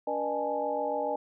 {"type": "tone cluster", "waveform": "sine", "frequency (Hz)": [284.7, 481.2, 606, 821, 868], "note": ["C#4", "B4", "D#5", "G#5", "A5"], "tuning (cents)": [46, -45, -46, -20, -24], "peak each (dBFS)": [-39, -34, -32, -33, -37], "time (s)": [0.07, 1.16], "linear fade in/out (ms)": 5, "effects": []}